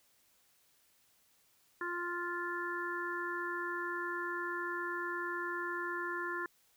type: harmonic tone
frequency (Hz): 349.2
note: F4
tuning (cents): 0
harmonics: 1 / 3 / 4 / 5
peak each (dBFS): -41 / -41 / -41 / -40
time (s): 1.81-6.46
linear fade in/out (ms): 2
effects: white hiss -70 dBFS RMS until 6.76 s